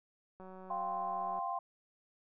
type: click train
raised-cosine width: 1 ms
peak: -38 dBFS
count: 186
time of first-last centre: 0.4-1.389 s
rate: 187 Hz
type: chord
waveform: sine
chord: F suspended second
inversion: none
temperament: equal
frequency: 698.5 / 784 / 1046.5 Hz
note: F5 / G5 / C6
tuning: 0 / 0 / 0 cents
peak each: -39 / -39 / -38 dBFS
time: 0.7-1.59 s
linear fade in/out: 5 ms
effects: none